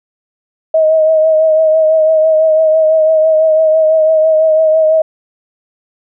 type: tone with vibrato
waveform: sine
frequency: 632 Hz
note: D#5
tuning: 27 cents sharp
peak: -6 dBFS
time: 0.74-5.02 s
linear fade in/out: 5 ms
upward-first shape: triangle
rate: 6 Hz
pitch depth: 35 cents each way
effects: none